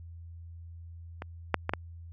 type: clicks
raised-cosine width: 0.5 ms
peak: -22 / -8 / -13 / -13 dBFS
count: 4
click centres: 1.221 / 1.543 / 1.694 / 1.736 s
effects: added 84 Hz sine -43 dBFS peak until 2.12 s